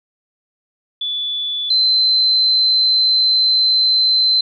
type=tone pair in turn; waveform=sine; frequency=3458 / 4077 Hz; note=A7 / C8; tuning=-31 / -46 cents; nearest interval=minor third; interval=285 cents; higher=second; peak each=-19 / -11 dBFS; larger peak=second; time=1.01-1.7 / 1.7-4.41 s; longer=second; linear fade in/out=5 ms; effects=none